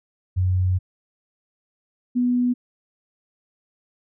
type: tone pair in turn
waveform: sine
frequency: 92 / 246.2 Hz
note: F#2 / B3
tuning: -9 / -5 cents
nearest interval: octave + perfect fourth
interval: 1704 cents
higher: second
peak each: -17 dBFS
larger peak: neither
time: 0.36-0.79 / 2.15-2.54 s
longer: first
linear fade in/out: 20 ms
effects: none